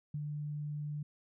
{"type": "tone with ADSR envelope", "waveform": "sine", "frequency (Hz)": 148.3, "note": "D3", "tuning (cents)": 17, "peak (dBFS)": -34, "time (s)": [0.14, 1.03], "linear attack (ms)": 5, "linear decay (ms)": 49, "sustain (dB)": -2, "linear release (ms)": 6, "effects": []}